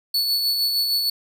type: tone with tremolo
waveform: 45% pulse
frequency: 4435 Hz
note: C#8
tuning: in tune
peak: -17 dBFS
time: 0.14-1.1 s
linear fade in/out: 5 ms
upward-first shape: sine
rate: 6.5 Hz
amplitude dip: 35%
effects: none